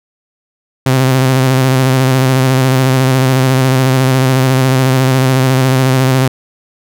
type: tone with vibrato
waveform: sawtooth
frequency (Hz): 130.81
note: C3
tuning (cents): 0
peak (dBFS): -4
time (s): 0.86-6.28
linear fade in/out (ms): 5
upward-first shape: square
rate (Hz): 14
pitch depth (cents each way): 30
effects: none